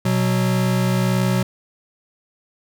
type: tone pair together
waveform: square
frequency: 123.81 / 185.5 Hz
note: B2 / F#3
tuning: +5 / +5 cents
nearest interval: perfect fifth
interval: 700 cents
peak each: -20 dBFS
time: 0.05-1.43 s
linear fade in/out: 5 ms
effects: none